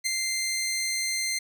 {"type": "tone with ADSR envelope", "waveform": "15% pulse", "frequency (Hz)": 2087, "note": "C7", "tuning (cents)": -5, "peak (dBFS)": -16, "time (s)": [0.04, 1.39], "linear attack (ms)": 26, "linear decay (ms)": 6, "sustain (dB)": -4, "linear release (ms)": 9, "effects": []}